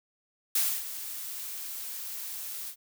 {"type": "noise with ADSR envelope", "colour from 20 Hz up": "blue", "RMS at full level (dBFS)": -25, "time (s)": [0.55, 2.76], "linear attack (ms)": 5, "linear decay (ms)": 270, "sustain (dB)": -13, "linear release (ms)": 81, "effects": []}